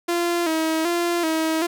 sawtooth tone with vibrato, 332 Hz, E4, 12 cents sharp, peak -16 dBFS, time 0.08-1.67 s, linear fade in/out 10 ms, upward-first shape square, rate 1.3 Hz, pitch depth 66 cents each way, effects none

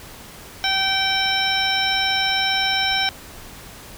harmonic tone, 773 Hz, G5, 24 cents flat, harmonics 1 / 2 / 3 / 4 / 5 / 7, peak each -25 / -25 / -25 / -25 / -25 / -25 dBFS, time 0.64-3.09 s, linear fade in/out 0 ms, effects pink hiss -40 dBFS RMS until 3.97 s

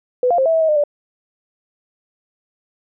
sine tone with pitch steps, 499.4 / 697 / 530 / 653 / 648 / 638 / 606 / 585 Hz, B4 / F5 / C5 / E5 / E5 / D#5 / D#5 / D5, +19 / -4 / +22 / -17 / -30 / +43 / -46 / -7 cents, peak -12 dBFS, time 0.23-0.838 s, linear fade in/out 2 ms, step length 76 ms, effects none

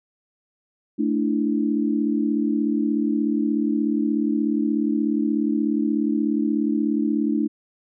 sine chord, A suspended fourth, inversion none, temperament just, 220 / 293.3 / 330 Hz, A3 / D4 / E4, 0 / -2 / +2 cents, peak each -23 / -22 / -26 dBFS, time 0.98-7.48 s, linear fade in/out 20 ms, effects none

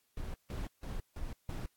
brown noise bursts, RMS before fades -39 dBFS, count 5, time 0.17-1.66 s, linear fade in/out 2 ms, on 170 ms, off 160 ms, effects white hiss -75 dBFS RMS until 1.76 s + AAC 64 kbps

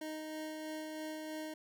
25% pulse tone with tremolo, 311.1 Hz, D#4, in tune, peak -36 dBFS, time 0.01-1.54 s, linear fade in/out 5 ms, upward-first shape sine, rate 3.1 Hz, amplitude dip 25%, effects none

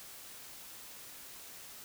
silence, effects white hiss -50 dBFS RMS until 1.84 s

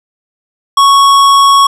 triangle tone with hard clipping, 1108.7 Hz, C#6, in tune, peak -5 dBFS, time 0.77-1.67 s, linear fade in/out 5 ms, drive 18 dB, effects none

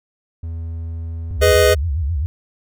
triangle tone, 82.41 Hz, E2, in tune, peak -22 dBFS, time 0.43-1.57 s, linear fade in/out 5 ms
sine tone with vibrato, 76.6 Hz, D#2, 27 cents flat, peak -17 dBFS, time 1.31-2.26 s, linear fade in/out 0 ms, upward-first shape sine, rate 7.7 Hz, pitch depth 240 cents each way
square chord, G# minor, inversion none, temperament just, 415.3 / 498.4 / 623 Hz, G#4 / B4 / D#5, 0 / +16 / +2 cents, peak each -16 dBFS, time 1.41-1.75 s, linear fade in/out 20 ms
effects none

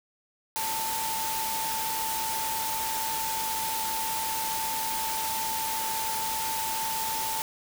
sine tone in noise, 889 Hz, A5, 18 cents sharp, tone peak -31 dBFS, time 0.56-7.42 s, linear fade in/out 0 ms, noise white, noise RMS -32 dBFS, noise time 0.56-7.42 s, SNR -2 dB, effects none

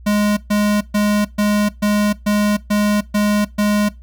square tone bursts, 207.7 Hz, G#3, in tune, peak -14 dBFS, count 9, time 0.06-3.89 s, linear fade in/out 10 ms, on 310 ms, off 130 ms, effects noise-tail reverb RT60 0.2 s tail -19 dB re dry + added 60 Hz sine -36 dBFS peak until 4.02 s

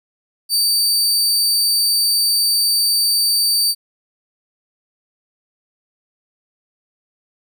sawtooth tone, 4616 Hz, D8, 31 cents flat, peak -11 dBFS, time 0.49-3.75 s, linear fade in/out 50 ms, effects none

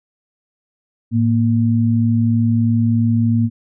sine tone pair together, 110 / 233.1 Hz, A2 / A#3, 0 / 0 cents, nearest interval octave + minor second, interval 1300 cents, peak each -15 dBFS, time 1.11-3.5 s, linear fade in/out 50 ms, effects none

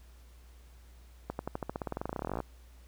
accelerating click train, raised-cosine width 1 ms, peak -20 dBFS, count 27, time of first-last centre 1.3-2.403 s, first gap 91 ms, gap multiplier 0.93, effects added 60 Hz sine -52 dBFS peak until 2.87 s + pink hiss -64 dBFS RMS until 2.87 s

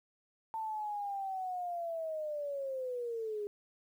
sine linear sweep, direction down, 895 to 406.7 Hz, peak -35 dBFS, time 0.54-3.47 s, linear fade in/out 0 ms, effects 11-bit

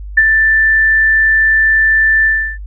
sine tone with ADSR envelope, 1768 Hz, A6, 8 cents sharp, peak -3 dBFS, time 0.17-2.58 s, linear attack 8 ms, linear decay 41 ms, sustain -5 dB, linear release 330 ms, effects noise-tail reverb RT60 0.1 s tail -19 dB re dry + added 50 Hz sine -24 dBFS peak until 2.66 s

